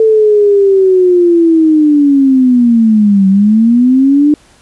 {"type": "linear two-way sweep", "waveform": "sine", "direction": "down then up", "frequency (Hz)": [445.4, 190, 300.8], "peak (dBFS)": -4, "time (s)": [0, 4.34], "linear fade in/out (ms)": 2, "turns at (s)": 3.28, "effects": ["pink hiss -45 dBFS RMS until 4.61 s", "resampled to 24000 Hz"]}